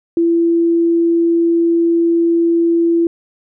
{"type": "tone", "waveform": "sine", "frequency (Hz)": 336.5, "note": "E4", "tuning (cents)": 36, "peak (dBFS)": -10, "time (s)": [0.17, 3.07], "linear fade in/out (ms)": 2, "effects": []}